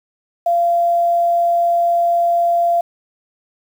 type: tone with quantisation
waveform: sine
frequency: 688 Hz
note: F5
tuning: 26 cents flat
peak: -12 dBFS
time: 0.46-2.81 s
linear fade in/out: 5 ms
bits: 7
effects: none